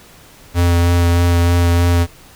square tone with vibrato, 86.5 Hz, F2, 16 cents flat, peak -11 dBFS, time 0.54-2.07 s, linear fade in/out 50 ms, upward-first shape sine, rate 3.2 Hz, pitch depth 13 cents each way, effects pink hiss -43 dBFS RMS until 2.35 s

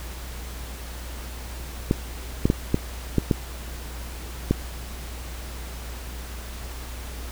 clicks, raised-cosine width 3 ms, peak -5 dBFS, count 7, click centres 1.911 / 2.455 / 2.501 / 2.744 / 3.183 / 3.312 / 4.51 s, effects added 60 Hz sine -34 dBFS peak until 7.31 s + pink hiss -40 dBFS RMS until 7.31 s

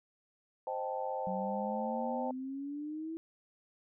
sine chord, A half-diminished seventh, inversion first, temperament equal, 523.3 / 622.3 / 784 / 880 Hz, C5 / Eb5 / G5 / A5, 0 / 0 / 0 / 0 cents, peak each -38 / -42 / -39 / -40 dBFS, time 0.67-2.31 s, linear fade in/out 2 ms
sine exponential sweep, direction up, 185.7 to 329.1 Hz, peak -37 dBFS, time 1.27-3.17 s, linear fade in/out 0 ms
effects none

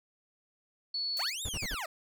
sine tone, 4418 Hz, C#8, 7 cents flat, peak -31 dBFS, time 0.94-1.3 s, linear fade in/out 5 ms
blue noise with exponential decay, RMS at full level -39 dBFS, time 1.17-1.29 s, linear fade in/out 1 ms, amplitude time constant 24 ms
20% pulse linear two-way sweep, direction up then down, 574 to 3789 to 574 Hz, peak -30 dBFS, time 1.19-1.86 s, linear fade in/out 5 ms, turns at 1.43 s
brown noise bursts, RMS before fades -37 dBFS, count 4, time 1.45-1.747 s, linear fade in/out 2 ms, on 39 ms, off 47 ms
effects none

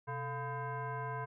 sine tone with frequency modulation, 440 Hz, A4, in tune, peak -36 dBFS, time 0.07-1.26 s, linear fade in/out 20 ms, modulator 568 Hz, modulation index 1.8, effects none

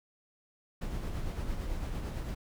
brown noise with tremolo, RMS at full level -34 dBFS, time 0.81-2.35 s, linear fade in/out 10 ms, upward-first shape sine, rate 8.9 Hz, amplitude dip 35%, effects none

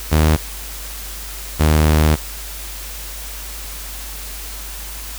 sawtooth tone pair in turn, 77.78 / 77.2 Hz, D#2 / D#2, 0 / -13 cents, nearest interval unison, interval 13 cents, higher first, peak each -7 dBFS, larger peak neither, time 0.11-0.37 / 1.59-2.16 s, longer second, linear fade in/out 20 ms, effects added 50 Hz sine -31 dBFS peak until 5.18 s + white hiss -32 dBFS RMS until 5.18 s

